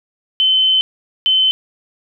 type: tone bursts at uneven times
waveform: sine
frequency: 3061 Hz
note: G7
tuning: 42 cents flat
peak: -10 dBFS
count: 2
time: 0.4-0.81 / 1.26-1.51 s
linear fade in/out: 0 ms
effects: none